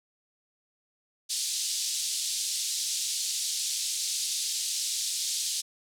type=band-pass noise; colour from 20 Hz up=pink; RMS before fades=-31 dBFS; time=1.29-5.62 s; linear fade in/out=20 ms; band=3900 to 9600 Hz; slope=24 dB/octave; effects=none